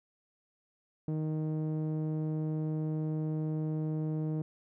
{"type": "tone with low-pass filter", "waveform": "sawtooth", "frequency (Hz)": 155.56, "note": "D#3", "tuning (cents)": 0, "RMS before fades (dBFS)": -33, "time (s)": [1.08, 4.42], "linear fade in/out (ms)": 2, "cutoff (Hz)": 400, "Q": 0.94, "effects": []}